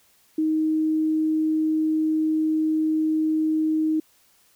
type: tone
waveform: sine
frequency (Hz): 313.4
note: D#4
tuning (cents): +13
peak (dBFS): -19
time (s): 0.38-4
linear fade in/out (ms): 5
effects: white hiss -60 dBFS RMS until 4.55 s